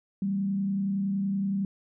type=tone with frequency modulation; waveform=sine; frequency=196.3 Hz; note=G3; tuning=3 cents sharp; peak=-25 dBFS; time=0.22-1.65 s; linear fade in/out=2 ms; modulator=30.7 Hz; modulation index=0.38; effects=none